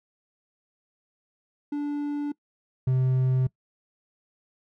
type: tone pair in turn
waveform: triangle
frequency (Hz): 290.9 / 129.34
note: D4 / C3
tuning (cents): -16 / -20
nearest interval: octave + major second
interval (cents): 1404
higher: first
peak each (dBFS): -24 / -18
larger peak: second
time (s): 1.72-2.32 / 2.87-3.47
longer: neither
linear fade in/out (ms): 5
effects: noise-tail reverb RT60 0.1 s tail -22 dB re dry